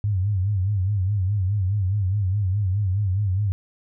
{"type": "tone with vibrato", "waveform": "sine", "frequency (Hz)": 98, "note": "G2", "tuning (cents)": 0, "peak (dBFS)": -19, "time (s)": [0.04, 3.52], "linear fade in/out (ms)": 0, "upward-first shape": "sine", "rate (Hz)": 4.8, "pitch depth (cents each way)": 130, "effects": []}